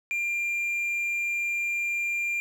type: tone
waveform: triangle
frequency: 2389 Hz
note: D7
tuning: 29 cents sharp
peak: -24 dBFS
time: 0.11-2.4 s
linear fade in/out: 0 ms
effects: none